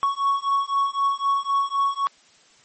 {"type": "beating tone pair", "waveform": "triangle", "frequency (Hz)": [1108.7, 1112.6], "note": ["C#6", "C#6"], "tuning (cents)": [0, 6], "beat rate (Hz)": 3.9, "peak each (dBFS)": -21, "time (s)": [0.03, 2.07], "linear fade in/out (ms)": 0, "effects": ["white hiss -55 dBFS RMS until 2.64 s", "MP3 32 kbps"]}